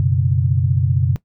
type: chord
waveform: sine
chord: F# suspended fourth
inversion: none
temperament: just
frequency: 92.5 / 123.33 / 138.75 Hz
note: F#2 / B2 / C#3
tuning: 0 / -2 / +2 cents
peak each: -18 dBFS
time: 0-1.16 s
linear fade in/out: 0 ms
effects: noise-tail reverb RT60 0.1 s tail -18 dB re dry